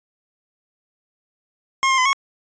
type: tone with pitch steps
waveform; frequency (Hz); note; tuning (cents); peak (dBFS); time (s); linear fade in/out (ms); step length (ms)
25% pulse; 1072 / 1060 / 1019 / 1097; C6 / C6 / C6 / C#6; +42 / +22 / -46 / -18; -11; 1.83-2.13; 0; 75
effects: resampled to 16000 Hz